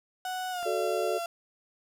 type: tone with pitch glide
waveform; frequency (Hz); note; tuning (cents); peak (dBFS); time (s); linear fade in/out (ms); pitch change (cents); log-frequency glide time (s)
35% pulse; 740 to 682.5; F#5 to F5; 0 to -40; -30; 0.25-1.26; 2; -140; 0.51-0.67
type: click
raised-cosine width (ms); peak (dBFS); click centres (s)
0.5; -31; 0.629
type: chord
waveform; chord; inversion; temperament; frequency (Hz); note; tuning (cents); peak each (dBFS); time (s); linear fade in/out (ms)
sine; D major; first; equal; 370 / 440 / 587.3; F#4 / A4 / D5; 0 / 0 / 0; -32 / -31 / -32; 0.65-1.19; 20
effects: none